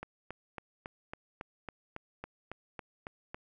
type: click train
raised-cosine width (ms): 0.5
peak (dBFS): -25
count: 13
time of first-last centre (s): 0.03-3.345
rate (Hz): 3.62
effects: none